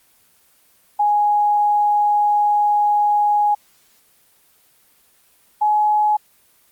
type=tone pair in turn; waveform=sine; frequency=830.6 / 843.7 Hz; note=G#5 / G#5; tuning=0 / +27 cents; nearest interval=unison; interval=27 cents; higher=second; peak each=-13 dBFS; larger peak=neither; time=0.99-3.55 / 5.61-6.17 s; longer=first; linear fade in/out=10 ms; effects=white hiss -56 dBFS RMS until 6.71 s + Opus 24 kbps